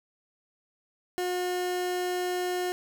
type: tone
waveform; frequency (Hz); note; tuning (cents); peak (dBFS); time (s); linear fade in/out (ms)
30% pulse; 360; F#4; -47; -25; 1.18-2.72; 0
effects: none